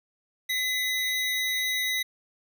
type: tone pair together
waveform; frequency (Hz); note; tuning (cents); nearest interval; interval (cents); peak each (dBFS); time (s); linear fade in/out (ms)
square; 2025 / 3823; B6 / A#7; +43 / +43; major seventh; 1100; -28 / -30; 0.49-2.03; 10
effects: none